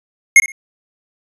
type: tone with echo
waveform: square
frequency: 2153 Hz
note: C7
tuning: 49 cents sharp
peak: -3 dBFS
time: 0.36-0.4 s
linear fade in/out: 2 ms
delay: 60 ms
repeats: 2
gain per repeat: -14 dB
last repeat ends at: 0.52 s
effects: resampled to 24000 Hz